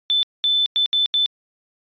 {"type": "tone bursts at uneven times", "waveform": "sine", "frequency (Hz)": 3520, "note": "A7", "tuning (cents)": 0, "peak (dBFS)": -13, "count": 5, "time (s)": [[0.1, 0.23], [0.44, 0.66], [0.76, 0.86], [0.93, 1.06], [1.14, 1.26]], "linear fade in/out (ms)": 0, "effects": ["tanh soft clip ceiling -14 dBFS", "resampled to 11025 Hz"]}